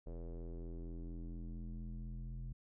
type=tone with low-pass filter sweep; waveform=square; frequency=42.12 Hz; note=E1; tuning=38 cents sharp; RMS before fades=-45 dBFS; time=0.06-2.53 s; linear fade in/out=10 ms; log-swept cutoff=520 to 150 Hz; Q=2.5; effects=none